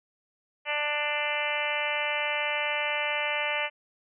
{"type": "harmonic tone", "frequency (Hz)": 295.7, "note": "D4", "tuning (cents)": 12, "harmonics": [2, 3, 4, 5, 6, 7, 8, 9, 10], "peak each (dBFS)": [-34, -35, -39, -39, -36, -33, -33, -35, -36], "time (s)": [0.65, 3.7], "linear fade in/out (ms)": 50, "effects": []}